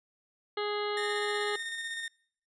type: harmonic tone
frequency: 415.3 Hz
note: G#4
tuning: in tune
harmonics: 1 / 2 / 3 / 4 / 5 / 7 / 8 / 9 / 10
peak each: -32 / -39 / -38 / -44 / -42 / -45 / -45 / -47 / -44 dBFS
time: 0.57-1.56 s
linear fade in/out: 5 ms
type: tone with tremolo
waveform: 30% pulse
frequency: 1833 Hz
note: A#6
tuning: 30 cents flat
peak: -31 dBFS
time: 0.97-2.08 s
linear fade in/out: 2 ms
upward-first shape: square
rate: 16 Hz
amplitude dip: 30%
effects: noise-tail reverb RT60 0.6 s tail -26 dB re dry + resampled to 22050 Hz